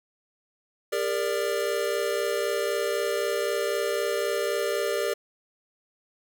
square chord, G minor, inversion none, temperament equal with one note detuned, 402.3 / 466.2 / 587.3 Hz, G4 / Bb4 / D5, +45 / 0 / 0 cents, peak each -30 dBFS, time 0.92-5.14 s, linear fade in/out 10 ms, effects none

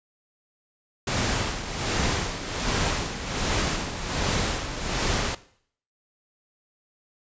pink noise with tremolo, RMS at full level -24 dBFS, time 1.07-5.35 s, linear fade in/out 5 ms, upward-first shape sine, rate 1.3 Hz, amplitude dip 65%, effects noise-tail reverb RT60 0.6 s tail -18 dB re dry + resampled to 16000 Hz

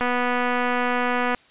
click train, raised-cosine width 0.5 ms, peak -9 dBFS, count 330, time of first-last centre 0.01-1.347 s, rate 246 Hz, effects white hiss -54 dBFS RMS until 1.5 s + resampled to 8000 Hz

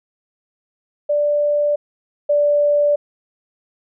sine tone pair in turn, 587.3 / 584.5 Hz, D5 / D5, 0 / -8 cents, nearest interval unison, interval 8 cents, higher first, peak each -14 / -12 dBFS, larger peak second, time 1.09-1.76 / 2.29-2.96 s, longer neither, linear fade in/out 10 ms, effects none

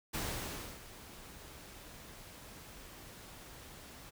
pink noise with ADSR envelope, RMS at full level -37 dBFS, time 0.13-4.11 s, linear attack 18 ms, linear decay 650 ms, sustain -15 dB, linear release 24 ms, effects none

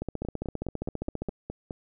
two click trains, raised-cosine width 2 ms, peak -21 / -18 dBFS, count 8 / 20, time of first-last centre 0.25-1.708 / 0.02-1.287 s, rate 4.8 / 15 Hz, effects none

